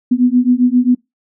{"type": "beating tone pair", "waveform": "sine", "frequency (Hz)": [244.2, 251.7], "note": ["B3", "B3"], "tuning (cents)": [-19, 33], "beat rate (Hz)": 7.5, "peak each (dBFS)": -12, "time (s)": [0.11, 0.95], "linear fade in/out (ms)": 10, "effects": ["noise-tail reverb RT60 0.2 s tail -25 dB re dry"]}